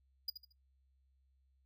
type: tone with echo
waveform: square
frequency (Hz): 4900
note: D#8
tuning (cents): -27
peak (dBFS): -35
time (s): 0.28-0.3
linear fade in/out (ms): 5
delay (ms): 75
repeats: 3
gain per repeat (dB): -10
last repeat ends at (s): 0.525
effects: noise-tail reverb RT60 0.2 s tail -24 dB re dry + added 66 Hz sine -70 dBFS peak until 1.65 s